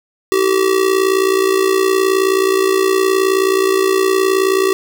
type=tone with amplitude modulation; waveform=square; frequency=383.5 Hz; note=G4; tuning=38 cents flat; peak=-9 dBFS; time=0.32-4.73 s; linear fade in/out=0 ms; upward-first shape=sine; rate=59.1 Hz; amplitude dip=70%; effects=none